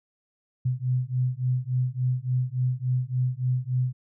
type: beating tone pair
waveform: sine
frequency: 125 / 128.5 Hz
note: B2 / C3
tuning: +21 / -31 cents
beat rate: 3.5 Hz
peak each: -26 dBFS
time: 0.65-3.93 s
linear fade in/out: 10 ms
effects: none